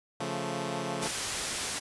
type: chord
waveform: 10% pulse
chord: Db augmented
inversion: none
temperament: equal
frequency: 138.59 / 174.61 / 220 Hz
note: Db3 / F3 / A3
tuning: 0 / 0 / 0 cents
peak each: -28 dBFS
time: 0.2-1.08 s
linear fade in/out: 5 ms
type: low-pass noise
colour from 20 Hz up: white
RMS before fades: -34 dBFS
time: 1.01-1.8 s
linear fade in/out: 20 ms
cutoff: 9700 Hz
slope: 12 dB/octave
effects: resampled to 24000 Hz